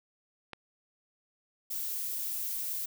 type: click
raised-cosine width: 0.3 ms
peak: -24 dBFS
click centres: 0.533 s
type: noise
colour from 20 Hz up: violet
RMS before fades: -35 dBFS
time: 1.7-2.86 s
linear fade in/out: 10 ms
effects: none